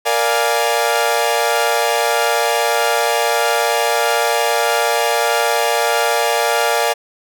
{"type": "chord", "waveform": "sawtooth", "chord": "Bb dominant seventh", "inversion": "none", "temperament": "equal", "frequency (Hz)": [466.2, 587.3, 698.5, 830.6], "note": ["Bb4", "D5", "F5", "Ab5"], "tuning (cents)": [0, 0, 0, 0], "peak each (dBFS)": -16, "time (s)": [0.05, 6.94], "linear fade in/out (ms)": 20, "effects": []}